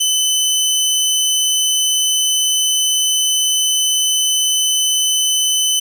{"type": "tone", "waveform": "20% pulse", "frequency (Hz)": 3026, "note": "F#7", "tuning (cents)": 38, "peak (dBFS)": -8, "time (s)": [0, 5.8], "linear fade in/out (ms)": 10, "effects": []}